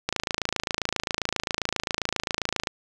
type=click train; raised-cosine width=0.2 ms; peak=-7 dBFS; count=72; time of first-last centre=0.09-2.672 s; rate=27.5 Hz; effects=none